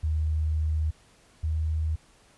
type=tone pair in turn; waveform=sine; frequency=77.78 / 78.68 Hz; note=D#2 / D#2; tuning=0 / +20 cents; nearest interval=unison; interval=20 cents; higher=second; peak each=-23 / -24 dBFS; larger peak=first; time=0.03-0.91 / 1.43-1.96 s; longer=first; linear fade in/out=10 ms; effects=pink hiss -59 dBFS RMS until 2.37 s + resampled to 24000 Hz